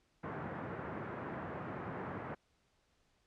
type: band-pass noise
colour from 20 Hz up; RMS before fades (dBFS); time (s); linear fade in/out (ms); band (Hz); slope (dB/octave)
pink; -43; 0.23-2.35; 10; 100 to 1700; 24
effects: pink hiss -75 dBFS RMS until 3.26 s + low-pass 7000 Hz 12 dB/octave